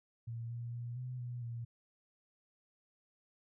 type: tone with pitch steps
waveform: sine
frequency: 116 / 118.5 / 119.5 / 126.1 / 121.9 / 117.5 Hz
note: A#2 / A#2 / A#2 / B2 / B2 / A#2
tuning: -8 / +29 / +43 / +36 / -22 / +14 cents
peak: -39 dBFS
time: 0.27-1.65 s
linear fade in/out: 10 ms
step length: 230 ms
effects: none